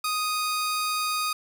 sawtooth tone pair together, 1244.5 / 4695 Hz, D#6 / D8, 0 / -1 cents, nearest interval octave + major seventh, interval 2299 cents, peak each -22 / -30 dBFS, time 0.04-1.33 s, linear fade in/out 5 ms, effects none

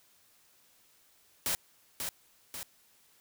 white noise with echo, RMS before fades -31 dBFS, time 1.46-1.55 s, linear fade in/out 0 ms, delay 540 ms, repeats 2, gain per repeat -5 dB, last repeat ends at 2.63 s, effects white hiss -65 dBFS RMS until 3.2 s

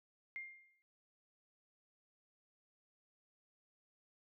sine tone with exponential decay, 2115 Hz, C7, 18 cents sharp, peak -40 dBFS, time 0.36-0.82 s, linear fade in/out 0 ms, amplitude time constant 100 ms, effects none

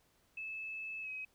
sine tone with pitch glide, 2610 to 2539 Hz, E7 to D#7, -18 to +34 cents, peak -40 dBFS, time 0.37-1.25 s, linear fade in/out 5 ms, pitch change -48 cents, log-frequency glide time 1.01-1.09 s, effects pink hiss -72 dBFS RMS until 1.34 s

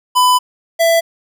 square tone pair in turn, 1000 / 665.6 Hz, B5 / E5, +21 / +17 cents, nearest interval perfect fifth, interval 704 cents, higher first, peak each -9 / -10 dBFS, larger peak first, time 0.15-0.39 / 0.79-1.01 s, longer first, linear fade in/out 20 ms, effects none

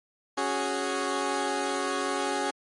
15% pulse chord, C# suspended fourth, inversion none, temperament equal, 277.2 / 370 / 415.3 Hz, C#4 / F#4 / G#4, 0 / 0 / 0 cents, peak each -25 / -25 / -25 dBFS, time 0.37-2.51 s, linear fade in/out 10 ms, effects MP3 48 kbps

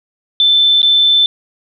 sine tone with dropouts, 3532 Hz, A7, 6 cents sharp, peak -7 dBFS, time 0.4-1.26 s, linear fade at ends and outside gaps 1 ms, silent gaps 0.818-0.829 s, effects none

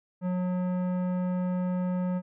sine tone with tanh clipping, 181.4 Hz, F#3, 34 cents flat, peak -28 dBFS, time 0.21-2.22 s, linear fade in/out 50 ms, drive 14 dB, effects none

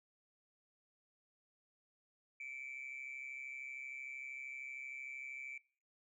sine tone with amplitude modulation, 2319 Hz, D7, 22 cents flat, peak -39 dBFS, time 2.4-5.58 s, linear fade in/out 5 ms, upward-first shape sine, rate 133 Hz, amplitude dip 75%, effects noise-tail reverb RT60 0.5 s tail -26 dB re dry + tanh soft clip ceiling -40 dBFS

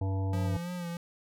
harmonic tone, 96.2 Hz, G2, 32 cents flat, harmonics 1 / 3 / 5 / 7 / 9 / 10, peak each -28 / -39 / -43 / -45 / -45 / -55 dBFS, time 0.01-0.57 s, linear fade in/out 5 ms
square tone with vibrato, 174.61 Hz, F3, in tune, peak -35 dBFS, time 0.33-0.97 s, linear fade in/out 2 ms, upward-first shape sine, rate 3.1 Hz, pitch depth 45 cents each way
effects none

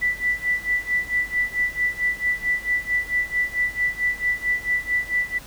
sine tone with tremolo, 1975.5 Hz, B6, in tune, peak -17 dBFS, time 0.01-5.39 s, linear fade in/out 20 ms, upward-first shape sine, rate 4.5 Hz, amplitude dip 90%, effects added 50 Hz sine -44 dBFS peak until 5.46 s + pink hiss -43 dBFS RMS until 5.46 s

